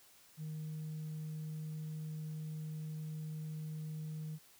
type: tone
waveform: sine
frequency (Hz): 155.56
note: D#3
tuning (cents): 0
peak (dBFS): -38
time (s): 0.37-4.39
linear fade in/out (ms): 50
effects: tanh soft clip ceiling -38 dBFS + white hiss -63 dBFS RMS until 4.59 s